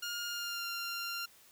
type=tone with pitch glide; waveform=15% pulse; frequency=1417 to 1388.6 Hz; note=F6 to F6; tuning=+25 to -10 cents; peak=-30 dBFS; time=0.02-1.26 s; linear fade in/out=10 ms; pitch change=-35 cents; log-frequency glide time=0.27-0.66 s; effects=white hiss -61 dBFS RMS until 1.51 s